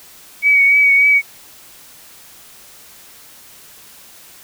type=tone with vibrato; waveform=sine; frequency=2256 Hz; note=C#7; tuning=30 cents sharp; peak=-8 dBFS; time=0.42-1.22 s; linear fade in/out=50 ms; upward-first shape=triangle; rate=3.4 Hz; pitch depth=30 cents each way; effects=white hiss -42 dBFS RMS until 4.43 s